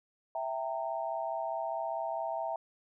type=chord; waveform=sine; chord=E diminished; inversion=none; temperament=equal with one note detuned; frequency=659.3 / 784 / 919 Hz; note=E5 / G5 / Bb5; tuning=0 / 0 / -25 cents; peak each=-35 / -38 / -38 dBFS; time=0.35-2.56 s; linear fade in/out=2 ms; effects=none